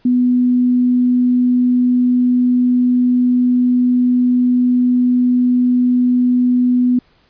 sine tone, 248 Hz, B3, 7 cents sharp, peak -10 dBFS, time 0.05-6.99 s, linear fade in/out 5 ms, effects pink hiss -55 dBFS RMS until 7.29 s + resampled to 11025 Hz

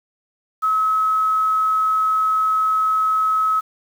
sine tone with quantisation, 1286 Hz, E6, 43 cents flat, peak -15 dBFS, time 0.62-3.61 s, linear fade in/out 20 ms, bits 7, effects none

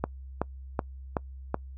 click train, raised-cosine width 1 ms, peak -12 dBFS, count 5, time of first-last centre 0.04-1.544 s, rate 2.66 Hz, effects noise-tail reverb RT60 0.1 s tail -25 dB re dry + added 66 Hz sine -40 dBFS peak until 1.77 s

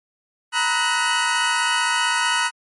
25% pulse chord, B major seventh, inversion third, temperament equal with one note detuned, 932.3 / 987.8 / 1275.8 / 1480 Hz, A#5 / B5 / D#6 / F#6, 0 / 0 / +43 / 0 cents, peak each -20 / -22 / -22 / -18 dBFS, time 0.52-2.51 s, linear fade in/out 50 ms, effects MP3 48 kbps

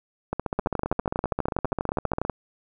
two click trains, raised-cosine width 1 ms, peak -12 / -10 dBFS, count 30 / 22, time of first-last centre 0.33-2.251 / 0.59-2.297 s, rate 15.1 / 12.3 Hz, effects none

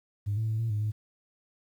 sine tone with pitch steps, 102.4 / 110.8 / 110 / 114.2 / 105.1 / 107.1 Hz, G#2 / A2 / A2 / A#2 / G#2 / A2, -24 / +13 / 0 / -35 / +21 / -46 cents, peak -25 dBFS, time 0.26-0.92 s, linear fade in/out 20 ms, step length 110 ms, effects tanh soft clip ceiling -23 dBFS + 10-bit

